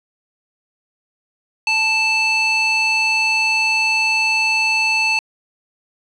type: tone with band-pass filter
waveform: square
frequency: 880 Hz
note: A5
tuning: in tune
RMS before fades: -17 dBFS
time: 1.67-5.19 s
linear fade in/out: 2 ms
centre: 3200 Hz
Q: 5.6
effects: resampled to 24000 Hz + 7-bit